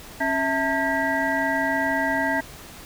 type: tone cluster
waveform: sine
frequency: 273.4 / 654 / 899 / 1610 / 1937 Hz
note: C#4 / E5 / A5 / G6 / B6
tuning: -24 / -14 / +37 / +46 / -34 cents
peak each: -27 dBFS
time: 0.2-2.41 s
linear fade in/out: 10 ms
effects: pink hiss -42 dBFS RMS until 2.85 s